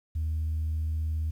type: tone with vibrato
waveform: sine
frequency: 78.7 Hz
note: D#2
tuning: 20 cents sharp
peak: -25 dBFS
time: 0.15-1.31 s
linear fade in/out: 10 ms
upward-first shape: triangle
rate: 19 Hz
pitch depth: 12 cents each way
effects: tanh soft clip ceiling -24 dBFS + 10-bit